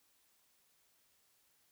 silence, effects white hiss -73 dBFS RMS until 1.71 s

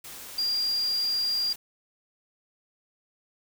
sine tone in noise, 4788 Hz, D8, 33 cents sharp, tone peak -24 dBFS, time 0.38-1.53 s, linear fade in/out 5 ms, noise white, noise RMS -42 dBFS, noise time 0.04-1.56 s, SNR +15 dB, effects none

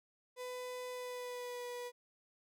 35% pulse tone with pitch glide, 500 to 488.3 Hz, B4 to B4, +21 to -20 cents, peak -40 dBFS, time 0.36-1.92 s, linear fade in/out 50 ms, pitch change -41 cents, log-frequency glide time 0.91-1.65 s, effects none

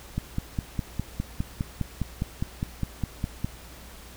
click train, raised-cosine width 5 ms, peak -14 dBFS, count 17, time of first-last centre 0.18-3.445 s, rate 4.9 Hz, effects added 60 Hz sine -47 dBFS peak until 4.16 s + pink hiss -47 dBFS RMS until 4.16 s

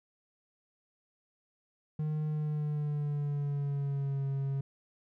triangle tone with pitch glide, 153.1 to 137.19 Hz, D#3 to C#3, -28 to -18 cents, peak -28 dBFS, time 1.99-4.61 s, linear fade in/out 5 ms, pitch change -190 cents, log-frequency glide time 2.26-4.26 s, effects none

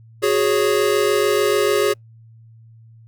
square chord, F# suspended second, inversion none, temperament equal with one note detuned, 368.5 / 415.3 / 554.4 Hz, F#4 / G#4 / C#5, -7 / 0 / 0 cents, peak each -22 / -18 / -23 dBFS, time 0.22-1.94 s, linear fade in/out 20 ms, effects added 113 Hz sine -43 dBFS peak until 3.07 s + Opus 48 kbps

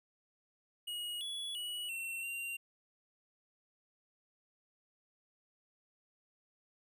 square tone with pitch steps, 2894 / 3389 / 2928 / 2712 / 2766 Hz, F#7 / G#7 / F#7 / E7 / F7, -39 / +34 / -19 / +49 / -17 cents, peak -39 dBFS, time 0.87-2.57 s, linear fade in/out 10 ms, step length 340 ms, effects none

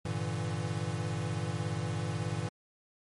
square chord, E half-diminished seventh, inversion first, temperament equal with one note detuned, 99.88 / 116.54 / 146.83 / 164.81 Hz, G2 / Bb2 / D3 / E3, +33 / 0 / 0 / 0 cents, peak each -38 / -37 / -40 / -38 dBFS, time 0.05-2.49 s, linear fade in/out 5 ms, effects MP3 48 kbps

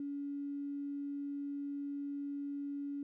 triangle tone with tanh clipping, 283.7 Hz, C#4, 40 cents sharp, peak -37 dBFS, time 0-3.03 s, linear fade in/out 2 ms, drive 3 dB, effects none

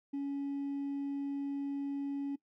triangle tone with hard clipping, 280 Hz, C#4, 18 cents sharp, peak -33 dBFS, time 0.13-2.36 s, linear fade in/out 10 ms, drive 2 dB, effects noise-tail reverb RT60 0.1 s tail -20 dB re dry

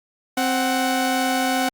sawtooth tone pair together, 262.2 / 744 Hz, C4 / F#5, +4 / +9 cents, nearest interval octave + tritone, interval 1805 cents, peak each -18 dBFS, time 0.37-1.69 s, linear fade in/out 5 ms, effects Opus 48 kbps

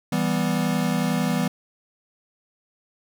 square chord, E minor, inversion none, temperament equal, 164.81 / 196 / 246.9 Hz, E3 / G3 / B3, 0 / 0 / 0 cents, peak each -26 dBFS, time 0.12-1.48 s, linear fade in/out 5 ms, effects none

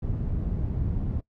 white low-pass noise, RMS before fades -28 dBFS, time 0.02-1.21 s, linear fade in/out 10 ms, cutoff 110 Hz, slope 12 dB/octave, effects noise-tail reverb RT60 0.1 s tail -19 dB re dry

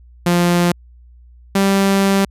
sawtooth tone pair in turn, 174.61 / 195.99 Hz, F3 / G3, 0 / 0 cents, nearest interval major second, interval 200 cents, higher second, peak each -8 dBFS, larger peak neither, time 0.26-0.72 / 1.55-2.25 s, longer second, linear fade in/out 5 ms, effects added 60 Hz sine -41 dBFS peak until 2.3 s + resampled to 32000 Hz

